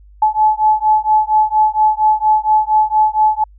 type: beating tone pair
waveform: sine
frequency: 858 / 862.3 Hz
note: A5 / A5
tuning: -44 / -35 cents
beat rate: 4.3 Hz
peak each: -13 dBFS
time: 0.22-3.44 s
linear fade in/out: 5 ms
effects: added 50 Hz sine -40 dBFS peak until 3.58 s